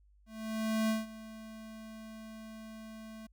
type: tone with ADSR envelope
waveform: square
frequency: 220 Hz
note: A3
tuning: in tune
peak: -28 dBFS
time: 0.26-3.27 s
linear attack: 630 ms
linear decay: 170 ms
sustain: -18 dB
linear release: 9 ms
effects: added 50 Hz sine -61 dBFS peak until 3.32 s